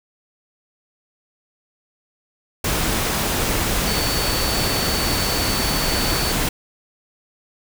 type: tone in noise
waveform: sine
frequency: 4484 Hz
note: C#8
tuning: 19 cents sharp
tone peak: -26 dBFS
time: 3.87-6.32 s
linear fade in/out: 5 ms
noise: pink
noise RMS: -21 dBFS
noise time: 2.64-6.49 s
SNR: -8 dB
effects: none